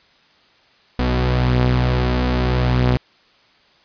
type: tone pair together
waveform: sawtooth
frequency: 61.8 / 124.39 Hz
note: B1 / B2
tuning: +2 / +13 cents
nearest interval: octave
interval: 1211 cents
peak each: -14 dBFS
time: 0.99-2.97 s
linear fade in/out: 0 ms
effects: white hiss -54 dBFS RMS until 3.84 s + resampled to 11025 Hz